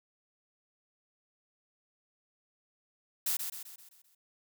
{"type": "noise with echo", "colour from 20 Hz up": "blue", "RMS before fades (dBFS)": -31, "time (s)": [3.26, 3.37], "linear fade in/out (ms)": 5, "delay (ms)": 130, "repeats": 6, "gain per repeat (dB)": -6, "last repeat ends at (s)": 4.15, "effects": []}